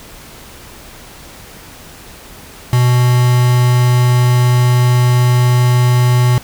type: tone with quantisation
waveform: triangle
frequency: 123.47 Hz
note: B2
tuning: in tune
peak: -6 dBFS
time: 2.73-6.38 s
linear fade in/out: 0 ms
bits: 3
effects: pink hiss -36 dBFS RMS until 6.43 s